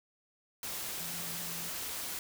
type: tone in noise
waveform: sine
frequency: 170 Hz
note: F3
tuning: 46 cents flat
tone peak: -48 dBFS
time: 1-1.69 s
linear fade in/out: 2 ms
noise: white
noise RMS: -39 dBFS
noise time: 0.63-2.19 s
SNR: -12 dB
effects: none